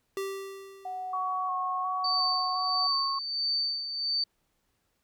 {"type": "tone with exponential decay", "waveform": "square", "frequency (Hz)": 390, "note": "G4", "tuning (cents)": -9, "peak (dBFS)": -30, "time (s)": [0.17, 1.51], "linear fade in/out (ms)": 1, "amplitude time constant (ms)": 290}
{"type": "tone", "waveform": "sine", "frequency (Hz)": 740, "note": "F#5", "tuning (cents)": 0, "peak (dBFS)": -33, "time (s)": [0.85, 2.87], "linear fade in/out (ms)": 5}
{"type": "tone with vibrato", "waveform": "sine", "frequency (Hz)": 1108.7, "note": "C#6", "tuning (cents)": 0, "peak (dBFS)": -29, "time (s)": [1.13, 3.19], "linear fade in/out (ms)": 5, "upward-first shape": "square", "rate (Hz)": 1.4, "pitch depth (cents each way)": 23}
{"type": "tone with tremolo", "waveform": "sine", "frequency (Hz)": 4573, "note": "D8", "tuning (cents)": -47, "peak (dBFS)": -25, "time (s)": [2.04, 4.24], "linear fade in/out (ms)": 5, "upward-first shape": "sine", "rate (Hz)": 1.5, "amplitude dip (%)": 60}
{"effects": ["pink hiss -75 dBFS RMS until 5.03 s"]}